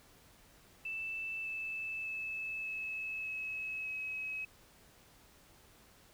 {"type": "tone with pitch steps", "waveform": "sine", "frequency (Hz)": [2647, 2629, 2611, 2593, 2575, 2557], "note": ["E7", "E7", "E7", "E7", "E7", "D#7"], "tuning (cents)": [7, -5, -17, -29, -41, 47], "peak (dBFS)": -37, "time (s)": [0.85, 4.45], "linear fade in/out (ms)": 5, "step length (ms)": 600, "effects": ["pink hiss -62 dBFS RMS until 6.13 s"]}